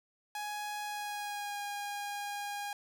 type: tone with pitch glide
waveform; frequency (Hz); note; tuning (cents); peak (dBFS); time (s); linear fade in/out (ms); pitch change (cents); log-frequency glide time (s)
sawtooth; 834 to 815.9; G#5 to G#5; +7 to -31; -33; 0.35-2.73; 2; -38; 0.83-1.62
effects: none